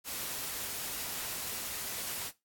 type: noise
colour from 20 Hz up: white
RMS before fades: -38 dBFS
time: 0.04-2.32 s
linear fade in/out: 50 ms
effects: noise-tail reverb RT60 0.2 s tail -17 dB re dry + AAC 64 kbps